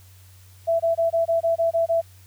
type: tone bursts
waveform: sine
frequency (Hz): 665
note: E5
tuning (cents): +15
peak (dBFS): -17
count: 9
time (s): 0.67-2.016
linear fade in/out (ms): 20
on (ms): 130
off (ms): 22
effects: added 93 Hz sine -47 dBFS peak until 2.26 s + white hiss -55 dBFS RMS until 2.26 s